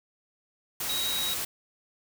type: tone in noise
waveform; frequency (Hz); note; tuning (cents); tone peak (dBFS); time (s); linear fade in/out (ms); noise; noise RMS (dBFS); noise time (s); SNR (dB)
sine; 3821; A#7; +42; -29; 0.89-1.34; 5; white; -32; 0.8-1.45; 0
effects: none